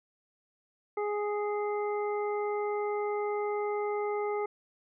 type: harmonic tone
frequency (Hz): 415.3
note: G#4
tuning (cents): 0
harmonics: 1 / 2 / 3 / 5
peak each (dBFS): -30 / -36 / -40 / -44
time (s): 0.97-4.46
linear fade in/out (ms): 5
effects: none